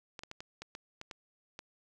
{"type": "clicks", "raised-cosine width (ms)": 0.2, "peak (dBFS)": -26, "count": 9, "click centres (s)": [0.192, 0.235, 0.314, 0.405, 0.62, 0.751, 1.014, 1.112, 1.591], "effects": []}